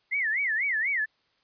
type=tone with vibrato; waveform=sine; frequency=1975.5 Hz; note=B6; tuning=in tune; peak=-24 dBFS; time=0.11-1.06 s; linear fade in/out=20 ms; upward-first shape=sine; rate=4.1 Hz; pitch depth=250 cents each way; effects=white hiss -69 dBFS RMS until 1.43 s + resampled to 11025 Hz